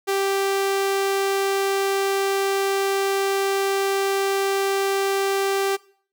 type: tone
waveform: sawtooth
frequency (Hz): 392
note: G4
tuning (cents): 0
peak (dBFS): -16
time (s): 0.07-5.77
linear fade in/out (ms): 20
effects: noise-tail reverb RT60 0.5 s tail -21 dB re dry